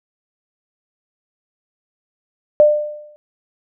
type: tone with exponential decay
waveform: sine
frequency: 598 Hz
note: D5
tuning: 31 cents sharp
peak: -4 dBFS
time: 2.6-3.16 s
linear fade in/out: 0 ms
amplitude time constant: 120 ms
effects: none